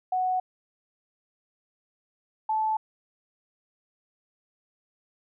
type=tone pair in turn; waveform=sine; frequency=740 / 871.5 Hz; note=F#5 / A5; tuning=0 / -17 cents; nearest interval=minor third; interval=283 cents; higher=second; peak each=-23 dBFS; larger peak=neither; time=0.12-0.4 / 2.49-2.77 s; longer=neither; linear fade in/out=5 ms; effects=none